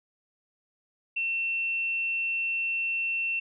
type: tone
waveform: sine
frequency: 2700 Hz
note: E7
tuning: 41 cents sharp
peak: -26 dBFS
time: 1.16-3.4 s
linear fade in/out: 10 ms
effects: none